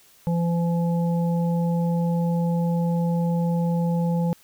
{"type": "harmonic tone", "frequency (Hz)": 170, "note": "F3", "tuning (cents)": -46, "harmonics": [1, 3, 5], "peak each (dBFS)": [-20, -30, -34], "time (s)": [0.27, 4.33], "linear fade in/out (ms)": 0, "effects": ["white hiss -55 dBFS RMS until 4.43 s"]}